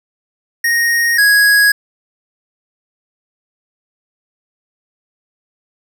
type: tone pair in turn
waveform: square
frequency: 1864.7 / 1661.3 Hz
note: A#6 / G#6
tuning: 0 / 0 cents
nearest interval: major second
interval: 200 cents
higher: first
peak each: -12 / -8 dBFS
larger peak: second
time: 0.64-1.18 / 1.18-1.72 s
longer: neither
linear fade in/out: 5 ms
effects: none